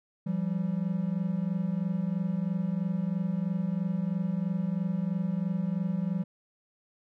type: tone pair together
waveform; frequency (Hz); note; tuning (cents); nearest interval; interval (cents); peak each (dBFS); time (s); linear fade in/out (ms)
triangle; 170 / 193.04; F3 / G3; -46 / -26; major second; 220; -28; 0.26-6.24; 10
effects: none